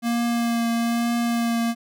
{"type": "tone with vibrato", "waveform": "square", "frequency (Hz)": 234, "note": "A#3", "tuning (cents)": 7, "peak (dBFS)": -21, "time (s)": [0.02, 1.75], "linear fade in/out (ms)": 50, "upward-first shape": "triangle", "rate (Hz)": 1.1, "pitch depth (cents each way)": 17, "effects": []}